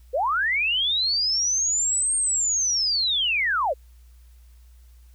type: linear two-way sweep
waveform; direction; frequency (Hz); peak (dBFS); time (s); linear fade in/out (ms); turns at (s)
sine; up then down; 459 to 8650 to 459; -20; 0.13-3.74; 20; 2.16
effects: added 60 Hz sine -47 dBFS peak until 5.14 s + white hiss -64 dBFS RMS until 5.14 s